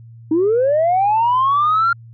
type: linear sweep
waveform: sine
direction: up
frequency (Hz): 303.8 to 1400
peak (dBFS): -11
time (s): 0.31-1.93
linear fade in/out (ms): 5
effects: tanh soft clip ceiling -9 dBFS + added 115 Hz sine -37 dBFS peak until 2.13 s